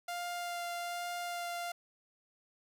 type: tone with vibrato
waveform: sawtooth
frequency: 698.5 Hz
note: F5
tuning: in tune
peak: -33 dBFS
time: 0.08-1.72 s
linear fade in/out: 5 ms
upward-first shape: sine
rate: 1.2 Hz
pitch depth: 9 cents each way
effects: 12-bit